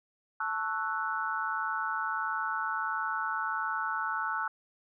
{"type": "chord", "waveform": "sine", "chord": "F# minor seventh", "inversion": "first", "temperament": "equal", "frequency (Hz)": [880, 1108.7, 1318.5, 1480], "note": ["A5", "C#6", "E6", "F#6"], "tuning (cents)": [0, 0, 0, 0], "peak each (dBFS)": [-36, -38, -34, -34], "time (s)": [0.4, 4.48], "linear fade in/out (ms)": 5, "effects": []}